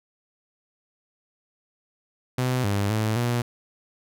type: tone with pitch steps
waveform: sawtooth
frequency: 127 / 100.8 / 108.9 / 120.3 Hz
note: B2 / G2 / A2 / B2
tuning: +49 / +49 / -17 / -45 cents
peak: -18 dBFS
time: 2.38-3.42 s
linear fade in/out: 5 ms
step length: 260 ms
effects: none